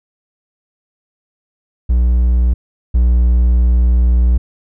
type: tone pair in turn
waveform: triangle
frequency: 60.5 / 60.22 Hz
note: B1 / B1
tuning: -35 / -43 cents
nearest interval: unison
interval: 8 cents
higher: first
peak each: -7 / -6 dBFS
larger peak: second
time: 1.89-2.54 / 2.94-4.38 s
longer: second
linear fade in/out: 10 ms
effects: none